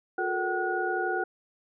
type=tone cluster; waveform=sine; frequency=359.2 / 432.6 / 462.9 / 760 / 1452 Hz; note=F4 / A4 / A#4 / F#5 / F#6; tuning=+49 / -29 / -12 / +46 / -33 cents; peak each=-31 / -35 / -39 / -31 / -31 dBFS; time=0.18-1.24 s; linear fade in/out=5 ms; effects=none